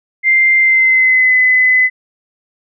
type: tone with pitch glide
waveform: sine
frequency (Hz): 2093 to 2018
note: C7 to B6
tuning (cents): 0 to +37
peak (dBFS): -7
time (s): 0.23-1.9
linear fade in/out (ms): 50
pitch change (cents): -63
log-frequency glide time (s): 0.58-1.35
effects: none